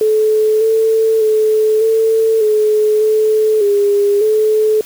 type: tone with pitch steps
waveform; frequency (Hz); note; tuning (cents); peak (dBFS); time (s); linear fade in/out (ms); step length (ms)
sine; 432.2 / 444.2 / 433 / 445.6 / 426.9 / 432.8 / 406.6 / 431.6; A4 / A4 / A4 / A4 / G#4 / A4 / G#4 / A4; -31 / +16 / -28 / +22 / +48 / -29 / -37 / -33; -9; 0.01-4.81; 2; 600
effects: white hiss -36 dBFS RMS until 4.85 s